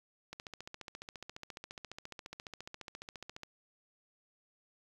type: click train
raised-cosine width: 0.2 ms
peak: -27 dBFS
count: 46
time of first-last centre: 0.33-3.433 s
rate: 14.5 Hz
effects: 9-bit